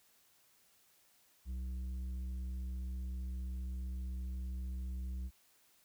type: tone with tanh clipping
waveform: sine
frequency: 63.2 Hz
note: B1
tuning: 41 cents sharp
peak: -39 dBFS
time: 1.45-5.31 s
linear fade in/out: 50 ms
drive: 7 dB
effects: white hiss -69 dBFS RMS until 5.84 s